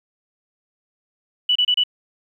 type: tone bursts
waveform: sine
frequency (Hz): 2960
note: F#7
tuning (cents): 0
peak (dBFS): -14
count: 4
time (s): 1.49-1.837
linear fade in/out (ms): 5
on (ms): 65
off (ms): 29
effects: 9-bit